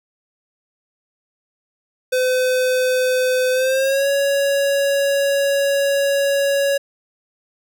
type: tone with pitch glide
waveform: square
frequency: 509 to 558.3 Hz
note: C5 to C#5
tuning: -48 to +12 cents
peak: -16 dBFS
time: 2.12-6.78 s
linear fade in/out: 10 ms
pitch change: +160 cents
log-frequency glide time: 3.52-4.08 s
effects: none